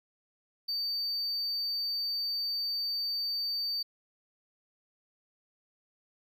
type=tone; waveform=triangle; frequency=4600 Hz; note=D8; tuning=37 cents flat; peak=-29 dBFS; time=0.68-3.83 s; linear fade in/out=10 ms; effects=none